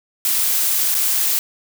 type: noise with dropouts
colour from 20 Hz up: blue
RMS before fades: -18 dBFS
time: 0.25-1.39 s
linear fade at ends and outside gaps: 1 ms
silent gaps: 0.944-0.949 s
effects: none